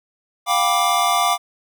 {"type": "chord", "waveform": "square", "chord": "G dominant seventh", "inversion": "third", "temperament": "just", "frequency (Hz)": [705.6, 784, 980, 1176], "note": ["F5", "G5", "B5", "D6"], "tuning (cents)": [18, 0, -14, 2], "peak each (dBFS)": [-21, -24, -26, -20], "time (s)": [0.46, 1.38], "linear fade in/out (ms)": 50, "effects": []}